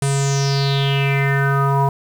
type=tone with low-pass filter sweep; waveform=square; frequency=138.59 Hz; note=C#3; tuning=in tune; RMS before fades=-17 dBFS; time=0.02-1.89 s; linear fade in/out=2 ms; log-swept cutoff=9400 to 890 Hz; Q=6.3; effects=7-bit